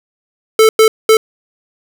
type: tone bursts at uneven times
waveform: square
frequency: 440 Hz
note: A4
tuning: in tune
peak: -5 dBFS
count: 3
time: 0.59-0.69 / 0.79-0.88 / 1.09-1.17 s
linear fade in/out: 2 ms
effects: 7-bit